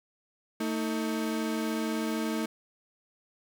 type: tone pair together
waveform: 35% pulse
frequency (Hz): 224.4 / 317.4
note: A3 / D#4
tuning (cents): +34 / +35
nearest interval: tritone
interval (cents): 601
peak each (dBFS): -29 / -31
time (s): 0.6-2.46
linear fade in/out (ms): 5
effects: none